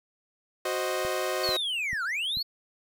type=chord; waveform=sawtooth; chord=C diminished; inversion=second; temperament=equal; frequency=370 / 523.3 / 622.3 Hz; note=Gb4 / C5 / Eb5; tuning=0 / 0 / 0 cents; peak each=-28 dBFS; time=0.65-1.57 s; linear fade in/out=5 ms
type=click train; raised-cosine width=5 ms; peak=-29 dBFS; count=4; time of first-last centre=1.05-2.372 s; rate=2.27 Hz
type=linear two-way sweep; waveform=triangle; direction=down then up; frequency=4523 to 1318.5 to 4523 Hz; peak=-26 dBFS; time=1.43-2.43 s; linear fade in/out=10 ms; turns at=2.04 s
effects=none